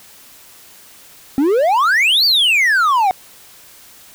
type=exponential two-way sweep; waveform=triangle; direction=up then down; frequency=260 to 4734 to 727 Hz; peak=-9 dBFS; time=1.38-3.11 s; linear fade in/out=0 ms; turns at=2.25 s; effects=white hiss -43 dBFS RMS until 4.14 s